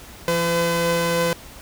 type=tone pair together; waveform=sawtooth; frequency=170.07 / 507 Hz; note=F3 / B4; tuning=-46 / +45 cents; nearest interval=octave + perfect fifth; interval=1891 cents; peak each=-20 / -16 dBFS; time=0.28-1.33 s; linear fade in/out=0 ms; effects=added 60 Hz sine -47 dBFS peak until 1.61 s + pink hiss -42 dBFS RMS until 1.61 s